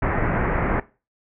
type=low-pass noise; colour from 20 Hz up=pink; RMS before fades=-22 dBFS; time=0.02-0.8 s; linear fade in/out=5 ms; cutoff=2100 Hz; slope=48 dB/octave; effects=noise-tail reverb RT60 0.3 s tail -18 dB re dry